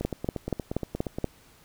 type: two click trains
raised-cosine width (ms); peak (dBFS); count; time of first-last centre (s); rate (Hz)
2; -12 / -17; 6 / 11; 0.05-1.243 / 0.01-1.185; 4.19 / 8.51
effects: pink hiss -57 dBFS RMS until 1.64 s